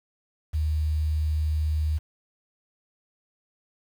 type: tone with quantisation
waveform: sine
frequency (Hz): 77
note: D#2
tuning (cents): -17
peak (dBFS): -22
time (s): 0.53-1.99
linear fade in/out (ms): 20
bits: 8
effects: none